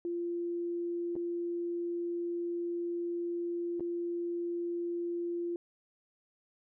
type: tone with dropouts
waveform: sine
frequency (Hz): 345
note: F4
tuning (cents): -21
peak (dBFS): -32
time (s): 0.05-5.56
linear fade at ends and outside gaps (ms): 1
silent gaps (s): 1.155-1.163 / 3.797-3.806
effects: none